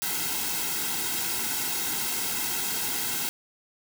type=noise with comb filter; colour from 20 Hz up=white; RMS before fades=-29 dBFS; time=0.02-3.29 s; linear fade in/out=0 ms; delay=1.7 ms; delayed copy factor=-0.8; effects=none